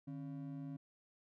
triangle ring-modulated tone, 211.7 Hz, G#3, 33 cents sharp, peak -38 dBFS, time 0.07-0.77 s, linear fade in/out 10 ms, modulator 60.4 Hz, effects none

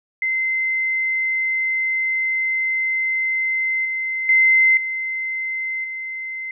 sine tone with level steps, 2069 Hz, C7, 20 cents flat, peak -18 / -21 / -11 / -22 / -26 dBFS, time 0.22-6.51 s, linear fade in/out 2 ms, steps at 3.85 / 4.29 / 4.77 / 5.84 s, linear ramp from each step 2 ms, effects none

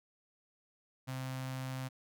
sawtooth tone with notch filter, 130.5 Hz, C3, 4 cents flat, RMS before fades -40 dBFS, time 1.07-1.89 s, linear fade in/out 20 ms, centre 390 Hz, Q 1.5, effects none

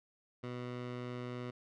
15% pulse tone with low-pass filter, 123.47 Hz, B2, in tune, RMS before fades -42 dBFS, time 0.43-1.51 s, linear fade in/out 10 ms, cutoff 3400 Hz, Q 0.7, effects none

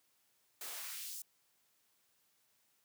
white noise with high-pass filter sweep, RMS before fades -45 dBFS, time 0.61-1.22 s, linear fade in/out 2 ms, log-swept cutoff 300 to 7600 Hz, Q 1, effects white hiss -75 dBFS RMS until 2.84 s + high-pass 80 Hz 12 dB/octave

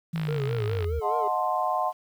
sine linear sweep, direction down, 168.3 to 70.9 Hz, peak -26 dBFS, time 0.13-1 s, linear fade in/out 10 ms
click train, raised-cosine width 0.3 ms, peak -20 dBFS, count 38, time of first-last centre 0.16-0.844 s, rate 54.1 Hz
triangle tone with vibrato, 440.2 Hz, A4, 1 cent sharp, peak -28 dBFS, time 0.28-1.28 s, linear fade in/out 5 ms, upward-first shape sine, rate 4.8 Hz, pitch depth 110 cents each way
sine chord, D# diminished seventh, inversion none, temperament equal with one note detuned, 622.3 / 727.7 / 880 / 1046.5 Hz, D#5 / F#5 / A5 / C6, 0 / -29 / 0 / 0 cents, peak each -31 / -27 / -31 / -28 dBFS, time 1.01-1.93 s, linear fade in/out 50 ms
effects 9-bit

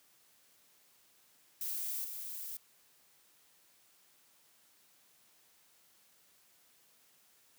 violet noise with level steps, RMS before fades -38 / -43 dBFS, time 1.61-2.57 s, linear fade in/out 2 ms, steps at 2.04 s, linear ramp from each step 5 ms, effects white hiss -67 dBFS RMS until 7.58 s + high-pass 100 Hz 12 dB/octave

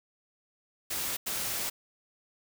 white noise bursts at uneven times, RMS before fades -33 dBFS, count 2, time 0.9-1.17 / 1.26-1.7 s, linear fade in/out 10 ms, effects none

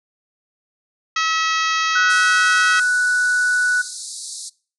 harmonic tone, 645 Hz, E5, 38 cents flat, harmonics 2 / 3 / 4 / 5 / 6 / 7 / 8 / 9 / 10, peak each -20 / -24 / -26 / -28 / -30 / -31 / -32 / -33 / -34 dBFS, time 1.16-2.8 s, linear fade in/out 5 ms
sine tone, 1480 Hz, F#6, in tune, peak -15 dBFS, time 1.95-3.82 s, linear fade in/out 10 ms
white band-pass noise, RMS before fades -32 dBFS, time 2.09-4.5 s, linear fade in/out 20 ms, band 3900 to 10000 Hz, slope 96 dB/octave
effects noise-tail reverb RT60 0.4 s tail -23 dB re dry

